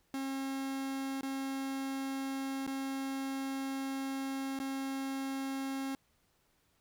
45% pulse tone with dropouts, 270 Hz, C#4, 45 cents flat, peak -35 dBFS, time 0.14-5.95 s, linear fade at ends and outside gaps 1 ms, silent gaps 1.21-1.231 / 2.666-2.675 / 4.59-4.6 s, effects pink hiss -73 dBFS RMS until 6.8 s

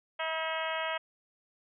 harmonic tone with a mistuned harmonic, 321.2 Hz, E4, 45 cents flat, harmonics 2 / 3 / 4 / 5 / 6 / 7 / 8 / 9 / 10, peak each -36 / -38 / -39 / -40 / -41 / -41 / -42 / -43 / -43 dBFS, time 0.19-0.98 s, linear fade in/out 10 ms, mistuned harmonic 7, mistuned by -48 cents, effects none

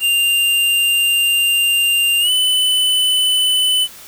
square tone with pitch glide, 2793 to 3011 Hz, F7 to F#7, -1 to +30 cents, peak -13 dBFS, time 0-3.88 s, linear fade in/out 50 ms, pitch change +131 cents, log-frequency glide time 2.2-2.31 s, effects white hiss -38 dBFS RMS until 4.07 s

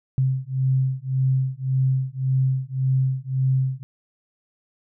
sine beating tone pair, 130.81 / 132.61 Hz, C3 / C3, 0 / +24 cents, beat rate 1.8 Hz, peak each -22 dBFS, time 0.18-3.83 s, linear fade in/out 0 ms, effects none

